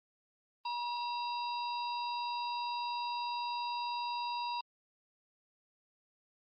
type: harmonic tone with a mistuned harmonic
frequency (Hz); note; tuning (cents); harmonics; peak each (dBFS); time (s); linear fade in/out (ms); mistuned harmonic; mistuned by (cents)
960; B5; -49; 1 / 3 / 4 / 5; -35 / -46 / -47 / -46; 0.65-4.61; 5; 3; -100
effects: Opus 32 kbps